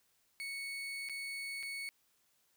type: tone with dropouts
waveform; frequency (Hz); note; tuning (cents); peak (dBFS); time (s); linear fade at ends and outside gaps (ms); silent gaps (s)
35% pulse; 2217; C#7; 0; -38; 0.4-1.89; 0; 1.088-1.096 / 1.628-1.632
effects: white hiss -74 dBFS RMS until 2.56 s